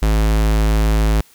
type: tone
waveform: square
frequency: 53.6 Hz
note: A1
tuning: 45 cents flat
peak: -13 dBFS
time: 0.02-1.21 s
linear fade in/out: 5 ms
effects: white hiss -50 dBFS RMS until 1.34 s